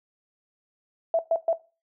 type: tone bursts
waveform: sine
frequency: 661 Hz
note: E5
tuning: 5 cents sharp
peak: -18 dBFS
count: 3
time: 1.14-1.53 s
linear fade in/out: 2 ms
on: 50 ms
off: 120 ms
effects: noise-tail reverb RT60 0.3 s tail -18 dB re dry